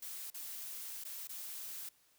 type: noise with dropouts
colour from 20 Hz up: blue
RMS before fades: -45 dBFS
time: 0.02-1.89 s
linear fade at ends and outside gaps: 5 ms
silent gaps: 0.303-0.342 / 1.039-1.049 / 1.274-1.292 s
effects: white hiss -70 dBFS RMS until 2.18 s